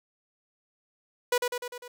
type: tone with echo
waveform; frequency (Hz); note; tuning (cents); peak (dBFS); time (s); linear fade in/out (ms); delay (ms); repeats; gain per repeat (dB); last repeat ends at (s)
sawtooth; 489.6; B4; -15; -18; 1.32-1.38; 5; 100; 5; -4; 1.88
effects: none